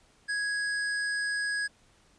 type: tone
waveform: square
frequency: 1661.2 Hz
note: G#6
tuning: in tune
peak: -29 dBFS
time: 0.28-1.68 s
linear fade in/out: 20 ms
effects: pink hiss -63 dBFS RMS until 2.18 s + resampled to 22050 Hz